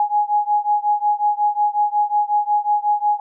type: beating tone pair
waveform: sine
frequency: 830.6 / 836.1 Hz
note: G#5 / G#5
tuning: 0 / +11 cents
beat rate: 5.5 Hz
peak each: -18 / -19 dBFS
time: 0-3.2 s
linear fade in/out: 2 ms
effects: none